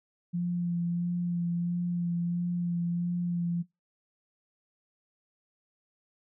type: tone with vibrato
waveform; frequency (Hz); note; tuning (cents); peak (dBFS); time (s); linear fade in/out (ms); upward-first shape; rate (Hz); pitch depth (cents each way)
sine; 173.6; F3; -10; -27; 0.33-3.63; 20; sine; 1.5; 18
effects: noise-tail reverb RT60 0.2 s tail -21 dB re dry